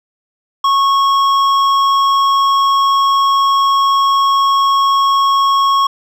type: tone with hard clipping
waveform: sine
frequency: 1099 Hz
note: C#6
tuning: 15 cents flat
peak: -11 dBFS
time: 0.64-5.87 s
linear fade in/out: 5 ms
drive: 9 dB
effects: none